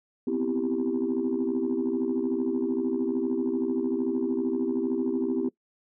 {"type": "chord", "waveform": "sine", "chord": "C major seventh", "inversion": "third", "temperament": "equal with one note detuned", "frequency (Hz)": [248.5, 261.6, 329.6, 392], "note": ["B3", "C4", "E4", "G4"], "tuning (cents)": [11, 0, 0, 0], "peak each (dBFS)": -29, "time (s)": [0.27, 5.49], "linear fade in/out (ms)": 5, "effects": ["noise-tail reverb RT60 0.1 s tail -20 dB re dry", "tanh soft clip ceiling -18 dBFS"]}